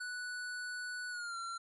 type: tone with pitch glide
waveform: square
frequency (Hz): 1480 to 1365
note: F#6 to F6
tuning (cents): 0 to -40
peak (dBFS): -40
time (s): 0-1.58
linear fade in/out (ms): 10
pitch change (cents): -140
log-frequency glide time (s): 1.1-1.37
effects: resampled to 24000 Hz